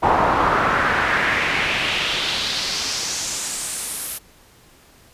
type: noise with band-pass filter sweep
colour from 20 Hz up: brown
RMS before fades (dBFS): -21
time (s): 0.02-4.19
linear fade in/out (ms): 20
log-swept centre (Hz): 870 to 12000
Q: 2.4
effects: pink hiss -51 dBFS RMS until 5.13 s + resampled to 32000 Hz